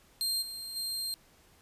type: tone with level steps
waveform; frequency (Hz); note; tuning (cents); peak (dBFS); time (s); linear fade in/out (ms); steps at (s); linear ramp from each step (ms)
sawtooth; 4186; C8; 0; -26 / -36 / -30; 0.21-1.14; 0; 0.41 / 0.75; 20
effects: pink hiss -62 dBFS RMS until 1.61 s + resampled to 32000 Hz